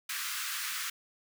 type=high-pass noise; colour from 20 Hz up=pink; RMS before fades=-36 dBFS; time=0.09-0.9 s; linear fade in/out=5 ms; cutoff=1200 Hz; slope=48 dB/octave; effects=none